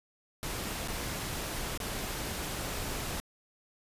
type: noise with dropouts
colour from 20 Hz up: pink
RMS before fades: -36 dBFS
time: 0.43-3.2 s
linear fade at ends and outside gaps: 0 ms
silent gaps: 0.876-0.883 / 1.775-1.802 s
effects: resampled to 32000 Hz